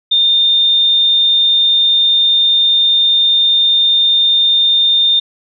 sine tone, 3625 Hz, A#7, 49 cents flat, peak -8 dBFS, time 0.11-5.2 s, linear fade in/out 10 ms, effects none

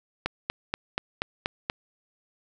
click train, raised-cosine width 0.3 ms, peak -10 dBFS, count 7, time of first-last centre 0.26-1.699 s, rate 4.17 Hz, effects none

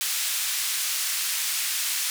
white band-pass noise, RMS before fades -27 dBFS, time 0.01-2.1 s, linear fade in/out 0 ms, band 1800 to 12000 Hz, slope 12 dB/octave, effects none

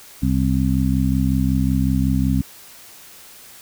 harmonic tone, 65.41 Hz, C2, in tune, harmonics 1 / 2 / 3 / 4, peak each -21 / -21 / -21 / -21 dBFS, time 0.22-2.42 s, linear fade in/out 10 ms, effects white hiss -43 dBFS RMS until 3.61 s

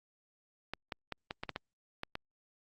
clicks, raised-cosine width 0.3 ms, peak -21 dBFS, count 9, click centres 0.736 / 0.922 / 1.123 / 1.309 / 1.435 / 1.493 / 1.561 / 2.034 / 2.154 s, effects Opus 48 kbps

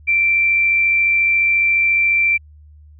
sine tone with amplitude modulation, 2349 Hz, D7, in tune, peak -11 dBFS, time 0.07-2.38 s, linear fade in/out 20 ms, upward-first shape sine, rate 94.3 Hz, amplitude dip 25%, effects added 75 Hz sine -41 dBFS peak until 2.99 s

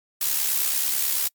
blue noise with amplitude modulation, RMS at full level -21 dBFS, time 0.21-1.28 s, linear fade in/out 5 ms, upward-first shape sine, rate 69.1 Hz, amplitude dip 50%, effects noise-tail reverb RT60 0.1 s tail -26 dB re dry + MP3 96 kbps

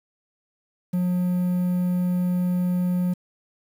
triangle tone with quantisation, 179.5 Hz, F3, 48 cents sharp, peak -18 dBFS, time 0.93-3.14 s, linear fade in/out 10 ms, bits 8, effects none

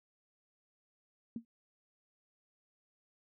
sine tone with exponential decay, 231 Hz, A#3, 16 cents flat, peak -33 dBFS, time 1.36-1.45 s, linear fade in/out 2 ms, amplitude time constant 18 ms, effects none

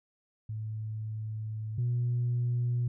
sine tone pair in turn, 108.9 / 121.2 Hz, A2 / B2, -17 / -32 cents, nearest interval major second, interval 185 cents, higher second, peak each -33 / -25 dBFS, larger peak second, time 0.49-1.78 / 1.78-2.88 s, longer first, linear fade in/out 5 ms, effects tanh soft clip ceiling -23 dBFS

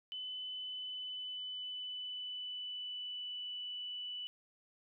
sine tone with pitch glide, 3014 to 2971 Hz, F#7 to F#7, +31 to +6 cents, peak -40 dBFS, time 0.12-4.27 s, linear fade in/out 0 ms, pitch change -25 cents, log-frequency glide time 0.51-3.56 s, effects none

